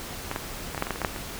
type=clicks; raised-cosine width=0.5 ms; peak=-13 / -13 / -17 / -14 / -9 / -16 / -11 / -19 / -13 / -8 / -19 dBFS; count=11; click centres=0.314 / 0.361 / 0.747 / 0.778 / 0.824 / 0.869 / 0.907 / 0.959 / 1.017 / 1.048 / 1.162 s; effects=pink hiss -37 dBFS RMS until 1.39 s